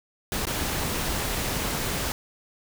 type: noise with dropouts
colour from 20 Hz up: pink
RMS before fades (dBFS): -28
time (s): 0.32-2.12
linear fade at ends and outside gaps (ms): 1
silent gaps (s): 0.454-0.469
effects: none